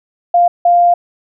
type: tone bursts at uneven times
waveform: sine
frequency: 698.5 Hz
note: F5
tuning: in tune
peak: -6 dBFS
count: 2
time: 0.34-0.48 / 0.65-0.94 s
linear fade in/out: 5 ms
effects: none

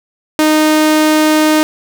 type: tone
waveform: sawtooth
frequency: 308.7 Hz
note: D#4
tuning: 14 cents flat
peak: -4 dBFS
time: 0.39-1.63 s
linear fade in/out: 0 ms
effects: none

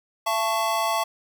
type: chord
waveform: square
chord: A major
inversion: second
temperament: equal with one note detuned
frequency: 676.6 / 880 / 1108.7 Hz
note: E5 / A5 / C#6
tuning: +45 / 0 / 0 cents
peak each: -27 dBFS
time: 0.26-1.04 s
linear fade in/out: 10 ms
effects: none

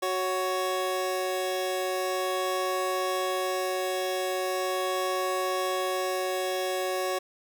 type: tone pair together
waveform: 25% pulse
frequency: 370.8 / 556 Hz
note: F#4 / C#5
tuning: +4 / +5 cents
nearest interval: perfect fifth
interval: 701 cents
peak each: -26 dBFS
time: 0.02-7.19 s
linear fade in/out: 10 ms
effects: none

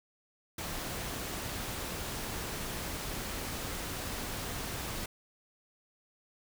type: noise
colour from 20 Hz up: pink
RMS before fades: -38 dBFS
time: 0.58-5.06 s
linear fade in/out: 5 ms
effects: none

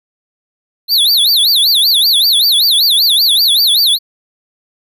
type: tone with vibrato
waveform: square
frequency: 3960 Hz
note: B7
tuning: 4 cents sharp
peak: -8 dBFS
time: 0.88-3.99 s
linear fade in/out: 50 ms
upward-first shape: sine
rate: 5.2 Hz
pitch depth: 290 cents each way
effects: none

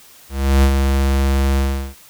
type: tone with ADSR envelope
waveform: square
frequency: 68 Hz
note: C#2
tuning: 33 cents flat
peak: -9 dBFS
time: 0.29-1.95 s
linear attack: 340 ms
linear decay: 74 ms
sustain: -5 dB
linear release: 370 ms
effects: white hiss -45 dBFS RMS until 2.09 s

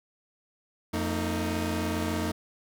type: tone cluster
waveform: sawtooth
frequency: 87.2 / 226.9 / 311.9 Hz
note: F2 / A#3 / D#4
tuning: -2 / -47 / +4 cents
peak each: -28 dBFS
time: 0.93-2.32 s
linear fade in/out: 10 ms
effects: none

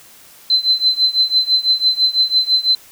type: tone with tremolo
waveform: sine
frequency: 4061 Hz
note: B7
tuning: 48 cents sharp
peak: -8 dBFS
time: 0.5-2.75 s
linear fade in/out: 2 ms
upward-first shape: triangle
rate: 6 Hz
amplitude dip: 95%
effects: white hiss -44 dBFS RMS until 2.91 s

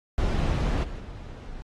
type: noise with level steps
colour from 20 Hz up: brown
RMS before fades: -24 / -36 / -39 dBFS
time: 0.18-1.62 s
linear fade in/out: 0 ms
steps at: 0.83 / 1 s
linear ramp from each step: 10 ms
effects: low-pass 6000 Hz 12 dB/octave + AAC 32 kbps

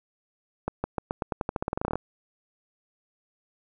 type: accelerating click train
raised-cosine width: 1 ms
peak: -13 dBFS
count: 19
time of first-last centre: 0.68-1.956 s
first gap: 160 ms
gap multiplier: 0.89
effects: none

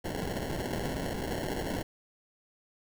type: noise with sample-and-hold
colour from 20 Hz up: blue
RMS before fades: -34 dBFS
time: 0.04-1.83 s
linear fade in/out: 10 ms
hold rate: 1225 Hz
effects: none

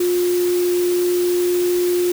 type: tone in noise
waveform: sine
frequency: 355.3 Hz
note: F4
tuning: 30 cents sharp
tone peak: -15 dBFS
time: 0-2.12 s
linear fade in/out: 5 ms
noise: white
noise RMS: -30 dBFS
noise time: 0-2.12 s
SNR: +12 dB
effects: none

